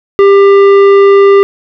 sine tone with tanh clipping, 397.1 Hz, G4, 22 cents sharp, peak -3 dBFS, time 0.19-1.43 s, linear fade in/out 0 ms, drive 12 dB, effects none

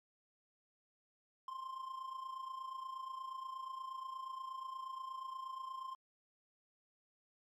triangle tone with amplitude modulation, 1051 Hz, C6, 7 cents sharp, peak -38 dBFS, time 1.48-5.95 s, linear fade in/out 2 ms, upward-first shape sine, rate 28.4 Hz, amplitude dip 65%, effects MP3 96 kbps

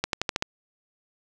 accelerating click train, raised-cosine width 0.2 ms, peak -7 dBFS, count 6, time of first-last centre 0.04-0.424 s, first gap 92 ms, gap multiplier 0.91, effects none

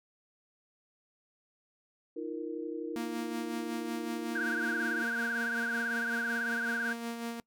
sine chord, Eb suspended second, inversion none, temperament equal with one note detuned, 311.1 / 343 / 466.2 Hz, Eb4 / F4 / Bb4, 0 / -31 / 0 cents, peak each -39 dBFS, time 2.16-5.04 s, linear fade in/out 10 ms
sawtooth tone with tremolo, 233.1 Hz, A#3, in tune, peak -30 dBFS, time 2.96-7.4 s, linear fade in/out 0 ms, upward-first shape sine, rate 5.4 Hz, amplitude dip 45%
sine tone with vibrato, 1533 Hz, G6, 39 cents flat, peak -31 dBFS, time 4.35-6.93 s, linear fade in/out 5 ms, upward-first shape triangle, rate 18 Hz, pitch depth 120 cents each way
effects noise-tail reverb RT60 0.1 s tail -23 dB re dry

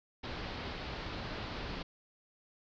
pink low-pass noise, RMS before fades -41 dBFS, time 0.23-1.83 s, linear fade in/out 10 ms, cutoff 4800 Hz, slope 48 dB/octave, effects none

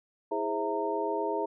sine tone cluster, 325.5 / 413.7 / 525 / 656 / 920 Hz, E4 / G#4 / C5 / E5 / A#5, -22 / -7 / +6 / -9 / -23 cents, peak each -36 / -32 / -37 / -35 / -33 dBFS, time 0.31-1.46 s, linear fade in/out 10 ms, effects none

